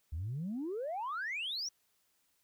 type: exponential sweep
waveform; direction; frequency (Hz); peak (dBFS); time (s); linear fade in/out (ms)
sine; up; 71.7 to 5920; -34; 0.12-1.69; 10
effects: tanh soft clip ceiling -32 dBFS + white hiss -75 dBFS RMS until 2.43 s